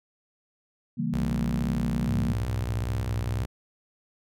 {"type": "chord", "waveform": "sine", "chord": "C# diminished seventh", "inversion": "none", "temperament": "equal", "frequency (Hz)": [138.59, 164.81, 196, 233.1], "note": ["C#3", "E3", "G3", "Bb3"], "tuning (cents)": [0, 0, 0, 0], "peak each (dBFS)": [-33, -31, -32, -29], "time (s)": [0.97, 2.34], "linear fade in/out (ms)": 20}
{"type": "tone with vibrato", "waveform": "sawtooth", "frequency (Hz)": 61.74, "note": "B1", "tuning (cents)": 0, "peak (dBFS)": -26, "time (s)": [1.13, 3.46], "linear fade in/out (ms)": 10, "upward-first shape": "sine", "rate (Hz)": 2.3, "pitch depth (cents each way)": 50}
{"type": "tone bursts", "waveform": "sine", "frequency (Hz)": 103.83, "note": "G#2", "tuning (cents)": 0, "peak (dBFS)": -27, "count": 7, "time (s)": [2.08, 3.432], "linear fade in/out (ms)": 5, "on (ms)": 170, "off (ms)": 27}
{"effects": []}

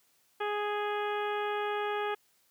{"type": "harmonic tone", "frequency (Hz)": 415.3, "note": "G#4", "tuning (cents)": 0, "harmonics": [1, 2, 3, 4, 5, 6, 7, 8], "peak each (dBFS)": [-33, -35, -38, -40, -46, -45, -49, -48], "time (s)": [0.4, 2.15], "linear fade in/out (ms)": 10, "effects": ["white hiss -69 dBFS RMS until 2.5 s", "high-pass 80 Hz 12 dB/octave"]}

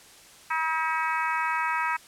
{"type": "harmonic tone", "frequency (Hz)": 320, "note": "D#4", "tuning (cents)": 49, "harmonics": [3, 4, 5, 6, 7, 8], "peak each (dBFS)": [-28, -30, -32, -34, -35, -36], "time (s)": [0.5, 1.97], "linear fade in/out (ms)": 10, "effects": ["white hiss -51 dBFS RMS until 2.07 s", "low-pass 10000 Hz 12 dB/octave"]}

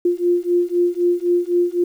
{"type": "beating tone pair", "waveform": "sine", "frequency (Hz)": [349.2, 353.1], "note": ["F4", "F4"], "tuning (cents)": [0, 19], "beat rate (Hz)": 3.9, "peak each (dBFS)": -18, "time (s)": [0.05, 1.84], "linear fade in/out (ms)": 5, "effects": ["8-bit"]}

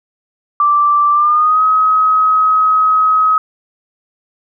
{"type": "tone with pitch glide", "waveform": "sine", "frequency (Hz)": [1172, 1270.7], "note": ["D6", "D#6"], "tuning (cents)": [-4, 36], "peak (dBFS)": -8, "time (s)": [0.6, 3.38], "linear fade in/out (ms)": 2, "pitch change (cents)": 140, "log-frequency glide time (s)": [1.12, 1.63], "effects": []}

